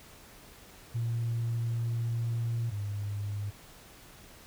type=tone pair in turn; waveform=sine; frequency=116.4 / 102.33 Hz; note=A#2 / G#2; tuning=-2 / -25 cents; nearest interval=major second; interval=223 cents; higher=first; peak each=-27 / -31 dBFS; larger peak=first; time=0.94-2.71 / 2.71-3.51 s; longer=first; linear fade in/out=20 ms; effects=tanh soft clip ceiling -25 dBFS + pink hiss -53 dBFS RMS until 4.46 s